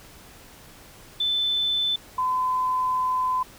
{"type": "tone pair in turn", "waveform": "sine", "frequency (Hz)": [3520, 1017.3], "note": ["A7", "C6"], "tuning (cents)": [0, -49], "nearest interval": "octave + major sixth", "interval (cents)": 2149, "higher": "first", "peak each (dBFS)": -21, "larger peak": "neither", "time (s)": [[1.2, 1.96], [2.18, 3.43]], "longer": "second", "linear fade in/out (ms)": 5, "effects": ["pink hiss -48 dBFS RMS until 3.58 s"]}